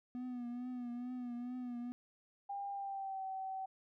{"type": "tone with vibrato", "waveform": "triangle", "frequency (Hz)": 245.6, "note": "B3", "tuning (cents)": -9, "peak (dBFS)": -38, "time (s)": [0.15, 1.92], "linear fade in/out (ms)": 0, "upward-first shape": "triangle", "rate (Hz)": 2.3, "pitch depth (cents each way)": 54}
{"type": "tone with pitch glide", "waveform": "sine", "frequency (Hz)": [800, 764.8], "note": ["G5", "G5"], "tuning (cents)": [35, -43], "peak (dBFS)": -39, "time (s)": [2.49, 3.66], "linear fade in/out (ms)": 10, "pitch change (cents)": -78, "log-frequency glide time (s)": [2.71, 3.24]}
{"effects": []}